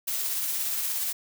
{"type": "noise with tremolo", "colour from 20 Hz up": "blue", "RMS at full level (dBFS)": -28, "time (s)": [0.07, 1.13], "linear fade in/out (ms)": 10, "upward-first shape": "sine", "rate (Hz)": 17, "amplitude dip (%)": 25, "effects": []}